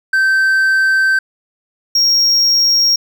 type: tone pair in turn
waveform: triangle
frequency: 1552 / 5582 Hz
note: G6 / F8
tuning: -18 / -2 cents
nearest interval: octave + minor seventh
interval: 2216 cents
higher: second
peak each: -8 dBFS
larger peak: neither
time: 0.13-1.19 / 1.95-2.96 s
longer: first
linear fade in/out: 5 ms
effects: none